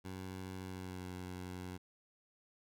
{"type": "tone with pitch glide", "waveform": "15% pulse", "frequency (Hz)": [93.5, 91.1], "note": ["F#2", "F#2"], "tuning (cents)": [19, -26], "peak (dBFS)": -37, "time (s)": [0.04, 1.78], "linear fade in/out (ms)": 20, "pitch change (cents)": -45, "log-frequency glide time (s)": [0.61, 1.11], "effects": []}